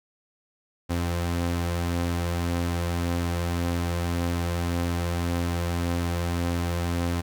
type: tone pair together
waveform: sawtooth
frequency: 86.07 / 260 Hz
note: F2 / C4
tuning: -25 / -11 cents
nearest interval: octave + perfect fifth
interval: 1914 cents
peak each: -21 / -30 dBFS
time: 0.89-7.22 s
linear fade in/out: 20 ms
effects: none